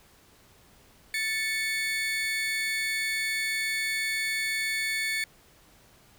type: tone pair together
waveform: 35% pulse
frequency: 1760 / 2217 Hz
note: A6 / C#7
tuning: 0 / 0 cents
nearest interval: major third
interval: 400 cents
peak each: -30 / -27 dBFS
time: 1.14-5.24 s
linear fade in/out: 2 ms
effects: pink hiss -58 dBFS RMS until 6.18 s